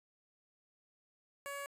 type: tone with notch filter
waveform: 10% pulse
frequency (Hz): 563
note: C#5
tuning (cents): +27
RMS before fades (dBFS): -43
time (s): 1.46-1.66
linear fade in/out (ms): 0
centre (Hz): 3600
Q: 1.1
effects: resampled to 32000 Hz